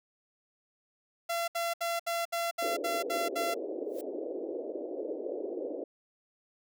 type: tone bursts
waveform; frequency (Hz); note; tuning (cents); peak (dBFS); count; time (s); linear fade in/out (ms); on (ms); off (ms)
sawtooth; 680; F5; -46; -26; 9; 1.29-3.544; 10; 190; 68
type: band-pass noise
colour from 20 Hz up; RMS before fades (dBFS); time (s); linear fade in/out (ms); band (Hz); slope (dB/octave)
white; -37; 2.62-5.84; 5; 300 to 560; 48
type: noise with exponential growth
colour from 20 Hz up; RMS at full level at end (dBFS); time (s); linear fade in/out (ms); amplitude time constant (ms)
blue; -45; 3.85-4.01; 2; 33
effects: none